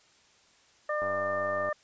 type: harmonic tone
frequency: 600 Hz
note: D5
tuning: 37 cents sharp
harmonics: 1 / 2 / 3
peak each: -30 / -33 / -35 dBFS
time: 0.89-1.73 s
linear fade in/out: 5 ms
type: click train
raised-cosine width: 1 ms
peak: -27 dBFS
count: 65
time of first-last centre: 1.02-1.689 s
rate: 95.7 Hz
effects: white hiss -62 dBFS RMS until 1.83 s + resampled to 16000 Hz